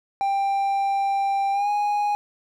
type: tone with pitch glide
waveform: triangle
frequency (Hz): 790 to 826.4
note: G5 to G#5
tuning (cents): +13 to -9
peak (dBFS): -18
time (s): 0.21-2.15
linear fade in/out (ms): 0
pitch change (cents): +78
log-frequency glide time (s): 1.52-1.69
effects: none